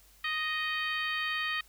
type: harmonic tone with a mistuned harmonic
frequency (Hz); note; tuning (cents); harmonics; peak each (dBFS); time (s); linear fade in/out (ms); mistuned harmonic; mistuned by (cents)
622.3; D#5; 0; 2 / 3 / 4 / 5 / 6 / 7; -37 / -33 / -37 / -38 / -42 / -46; 0.24-1.61; 5; 7; +62
effects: added 50 Hz sine -61 dBFS peak until 1.68 s + white hiss -61 dBFS RMS until 1.68 s